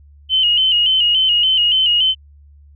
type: tone with vibrato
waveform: sine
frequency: 2970 Hz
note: F#7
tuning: 6 cents sharp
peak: -11 dBFS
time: 0.29-2.15 s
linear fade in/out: 50 ms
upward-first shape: square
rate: 3.5 Hz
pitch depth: 55 cents each way
effects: added 72 Hz sine -42 dBFS peak until 2.75 s